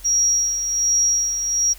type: tone with tremolo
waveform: sine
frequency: 5670 Hz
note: F8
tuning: 25 cents sharp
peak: -14 dBFS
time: 0.04-1.74 s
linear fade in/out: 20 ms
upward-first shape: sine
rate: 1.3 Hz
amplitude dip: 55%
effects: added 43 Hz sine -40 dBFS peak until 1.78 s + white hiss -45 dBFS RMS until 1.78 s